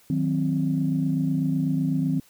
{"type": "chord", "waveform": "sine", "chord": "C diminished", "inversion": "first", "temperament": "equal with one note detuned", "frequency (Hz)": [157.01, 185, 261.6], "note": ["Eb3", "Gb3", "C4"], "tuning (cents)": [16, 0, 0], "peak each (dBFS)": [-24, -28, -24], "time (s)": [0.1, 2.2], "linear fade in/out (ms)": 2, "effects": ["tanh soft clip ceiling -12 dBFS", "white hiss -57 dBFS RMS until 2.29 s"]}